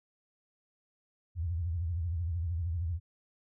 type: tone with vibrato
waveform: sine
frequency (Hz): 84.6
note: E2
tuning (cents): +45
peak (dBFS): -30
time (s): 1.35-3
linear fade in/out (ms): 50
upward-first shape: triangle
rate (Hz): 13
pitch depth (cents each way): 170
effects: none